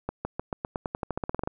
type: accelerating click train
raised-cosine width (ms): 1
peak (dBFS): -15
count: 17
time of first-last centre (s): 0.09-1.475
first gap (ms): 160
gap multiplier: 0.91
effects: none